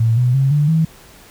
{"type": "tone with pitch steps", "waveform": "sine", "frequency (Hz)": [113.7, 123.99, 135.21, 147.45, 160.8], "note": ["A#2", "B2", "C#3", "D3", "E3"], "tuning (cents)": [-43, 7, -43, 7, -43], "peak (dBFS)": -11, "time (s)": [0, 0.85], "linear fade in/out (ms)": 5, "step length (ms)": 170, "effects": ["pink hiss -44 dBFS RMS until 1.3 s"]}